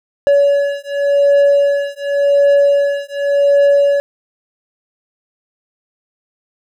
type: beating tone pair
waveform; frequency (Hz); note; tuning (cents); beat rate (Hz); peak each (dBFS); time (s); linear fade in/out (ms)
triangle; 566 / 566.89; C#5 / C#5; +36 / +39; 0.89; -11; 0.27-4; 0
effects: none